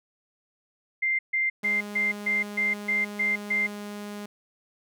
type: tone bursts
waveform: sine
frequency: 2093 Hz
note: C7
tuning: in tune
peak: -22 dBFS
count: 9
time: 1.02-3.67 s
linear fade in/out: 10 ms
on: 170 ms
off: 140 ms
type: tone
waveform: sawtooth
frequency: 206.3 Hz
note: G#3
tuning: 11 cents flat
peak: -31 dBFS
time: 1.63-4.26 s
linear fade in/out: 5 ms
effects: none